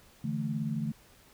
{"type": "chord", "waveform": "sine", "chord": "D suspended second", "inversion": "none", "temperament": "equal with one note detuned", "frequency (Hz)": [146.24, 164.81, 220], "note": ["D3", "E3", "A3"], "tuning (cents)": [-7, 0, 0], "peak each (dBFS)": [-34, -36, -33], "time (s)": [0.24, 0.92], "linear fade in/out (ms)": 5, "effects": ["pink hiss -59 dBFS RMS until 1.33 s"]}